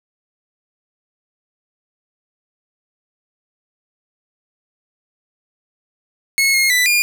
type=tone with pitch steps; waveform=sawtooth; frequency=2183 / 2148 / 1986 / 2417 Hz; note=C#7 / C7 / B6 / D7; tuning=-27 / +45 / +9 / +49 cents; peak=-9 dBFS; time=6.38-7.02 s; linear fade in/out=0 ms; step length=160 ms; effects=none